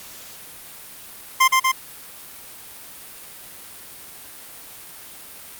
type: tone with echo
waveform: 25% pulse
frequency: 1046.5 Hz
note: C6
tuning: in tune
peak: -8 dBFS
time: 1.4-1.48 s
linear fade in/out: 10 ms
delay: 120 ms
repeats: 2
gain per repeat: -2 dB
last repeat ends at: 1.72 s
effects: white hiss -40 dBFS RMS until 5.59 s + Opus 48 kbps